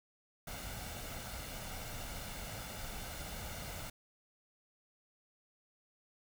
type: noise with comb filter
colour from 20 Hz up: pink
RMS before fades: -44 dBFS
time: 0.47-3.9 s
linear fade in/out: 5 ms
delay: 1.4 ms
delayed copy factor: +0.5
effects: none